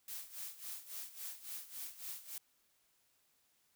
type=noise with tremolo; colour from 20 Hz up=blue; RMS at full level=-44 dBFS; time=0.08-2.38 s; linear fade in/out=2 ms; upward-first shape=sine; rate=3.6 Hz; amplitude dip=80%; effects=white hiss -75 dBFS RMS until 3.75 s